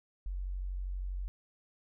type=tone; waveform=sine; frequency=46.25 Hz; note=F#1; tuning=in tune; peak=-34 dBFS; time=0.26-1.28 s; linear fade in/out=0 ms; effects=none